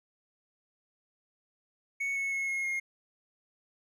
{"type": "tone with pitch steps", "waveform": "triangle", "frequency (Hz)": [2217, 2198, 2179, 2160, 2141], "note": ["C#7", "C#7", "C#7", "C#7", "C7"], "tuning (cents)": [0, -15, -30, -45, 39], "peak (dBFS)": -28, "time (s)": [2, 2.8], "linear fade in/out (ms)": 10, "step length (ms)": 160, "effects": []}